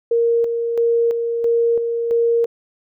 sine tone with tremolo, 466.2 Hz, A#4, in tune, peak -13 dBFS, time 0.11-2.46 s, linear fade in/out 5 ms, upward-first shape square, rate 1.5 Hz, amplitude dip 45%, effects none

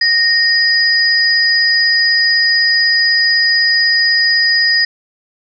sine tone pair together, 1851 / 4942 Hz, A#6 / D#8, -13 / -13 cents, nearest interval octave + perfect fourth, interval 1700 cents, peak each -12 dBFS, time 0.01-4.85 s, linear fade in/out 5 ms, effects none

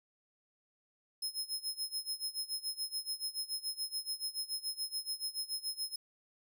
sawtooth tone with tremolo, 5150 Hz, E8, 41 cents flat, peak -31 dBFS, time 1.22-5.96 s, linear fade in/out 5 ms, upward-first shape sine, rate 7 Hz, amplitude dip 90%, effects none

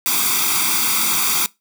white noise with comb filter, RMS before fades -18 dBFS, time 0.06-1.46 s, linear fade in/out 0 ms, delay 0.85 ms, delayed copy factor +0.85, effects noise-tail reverb RT60 0.2 s tail -21 dB re dry + high-pass 200 Hz 12 dB/octave

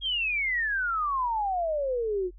sine exponential sweep, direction down, 3300 to 349.2 Hz, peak -25 dBFS, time 0.01-2.31 s, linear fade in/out 50 ms, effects noise-tail reverb RT60 0.1 s tail -23 dB re dry + added 45 Hz sine -45 dBFS peak until 2.38 s

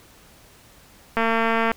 click train, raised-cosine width 0.5 ms, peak -7 dBFS, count 125, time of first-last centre 1.17-1.716 s, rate 227 Hz, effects pink hiss -51 dBFS RMS until 1.76 s

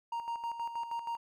triangle tone with tremolo, 932.3 Hz, A#5, in tune, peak -31 dBFS, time 0.12-1.17 s, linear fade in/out 5 ms, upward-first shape square, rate 6.3 Hz, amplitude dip 60%, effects none

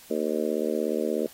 harmonic tone, 76.8 Hz, D#2, 22 cents flat, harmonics 3 / 4 / 5 / 6 / 7 / 8, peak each -31 / -32 / -30 / -30 / -32 / -35 dBFS, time 0.1-1.27 s, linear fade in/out 10 ms, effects white hiss -50 dBFS RMS until 1.33 s + AAC 48 kbps

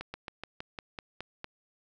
slowing click train, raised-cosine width 0.3 ms, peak -22 dBFS, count 9, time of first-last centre 0.01-1.444 s, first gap 130 ms, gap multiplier 1.09, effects none

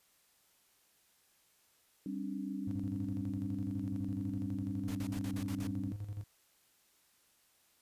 sine chord, G suspended fourth, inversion none, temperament equal with one note detuned, 196 / 267.3 / 293.7 Hz, G3 / C4 / D4, 0 / +37 / 0 cents, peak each -40 / -41 / -42 dBFS, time 2.06-5.92 s, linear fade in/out 2 ms
triangle tone with tremolo, 102.4 Hz, G#2, 24 cents flat, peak -35 dBFS, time 2.67-6.24 s, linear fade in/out 5 ms, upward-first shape square, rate 12 Hz, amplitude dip 60%
pink noise bursts, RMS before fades -48 dBFS, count 7, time 4.88-5.671 s, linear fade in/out 2 ms, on 71 ms, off 49 ms
effects white hiss -70 dBFS RMS until 7.81 s + resampled to 32000 Hz

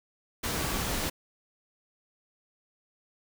sine tone in noise, 1140 Hz, C#6, 48 cents sharp, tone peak -41 dBFS, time 0.59-0.82 s, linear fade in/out 10 ms, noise pink, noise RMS -31 dBFS, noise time 0.43-1.1 s, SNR -13 dB, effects none

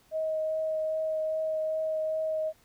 sine tone with vibrato, 630 Hz, D#5, 21 cents sharp, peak -27 dBFS, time 0.11-2.53 s, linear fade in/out 50 ms, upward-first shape triangle, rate 2.5 Hz, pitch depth 11 cents each way, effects pink hiss -63 dBFS RMS until 2.64 s

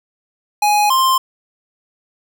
square tone pair in turn, 833 / 1049.5 Hz, G#5 / C6, +5 / +5 cents, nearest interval major third, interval 400 cents, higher second, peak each -12 dBFS, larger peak neither, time 0.62-0.9 / 0.9-1.18 s, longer neither, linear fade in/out 5 ms, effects 8-bit

